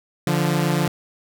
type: tone pair together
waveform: sawtooth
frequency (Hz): 146.3 / 173.98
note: D3 / F3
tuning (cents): -6 / -6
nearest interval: minor third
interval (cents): 300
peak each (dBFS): -17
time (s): 0.27-0.88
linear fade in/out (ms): 2
effects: none